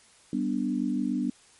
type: chord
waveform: sine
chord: G major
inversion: none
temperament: equal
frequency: 196 / 246.9 / 293.7 Hz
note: G3 / B3 / D4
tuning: 0 / 0 / 0 cents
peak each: -31 / -28 / -30 dBFS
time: 0.33-1.3 s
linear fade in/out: 2 ms
effects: white hiss -57 dBFS RMS until 1.59 s + MP3 48 kbps